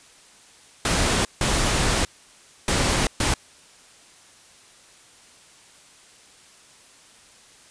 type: noise bursts at uneven times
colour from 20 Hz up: pink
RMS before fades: -21 dBFS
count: 4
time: 0.85-1.25 / 1.41-2.05 / 2.68-3.07 / 3.2-3.34 s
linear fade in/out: 2 ms
effects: white hiss -51 dBFS RMS until 7.7 s + resampled to 22050 Hz